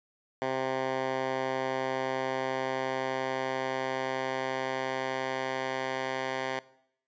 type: tone with band-pass filter sweep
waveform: 10% pulse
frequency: 131.5 Hz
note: C3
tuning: 9 cents sharp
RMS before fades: -32 dBFS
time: 0.42-6.59 s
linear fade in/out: 0 ms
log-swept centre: 920 to 1500 Hz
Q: 0.7
effects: noise-tail reverb RT60 0.7 s tail -20 dB re dry + resampled to 16000 Hz